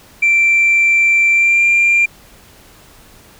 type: tone with pitch glide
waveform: sine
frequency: 2349 to 2383 Hz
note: D7 to D7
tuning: 0 to +25 cents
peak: -7 dBFS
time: 0.22-2.06 s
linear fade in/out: 10 ms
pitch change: +25 cents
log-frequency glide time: 1.32-1.64 s
effects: tanh soft clip ceiling -6 dBFS + pink hiss -44 dBFS RMS until 3.39 s